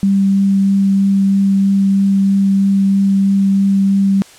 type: tone with vibrato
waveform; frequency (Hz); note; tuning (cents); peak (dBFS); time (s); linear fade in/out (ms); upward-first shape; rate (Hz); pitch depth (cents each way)
sine; 196; G3; 0; -9; 0.03-4.22; 0; triangle; 3.1; 8
effects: white hiss -41 dBFS RMS until 4.38 s + low-pass 9000 Hz 12 dB/octave